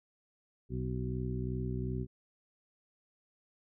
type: harmonic tone with a mistuned harmonic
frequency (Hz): 62.7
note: B1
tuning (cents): +27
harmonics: 1 / 2 / 3 / 4 / 5 / 6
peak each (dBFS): -39 / -36 / -41 / -42 / -52 / -42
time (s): 0.69-2.07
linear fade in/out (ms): 50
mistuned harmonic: 5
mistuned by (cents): +21
effects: none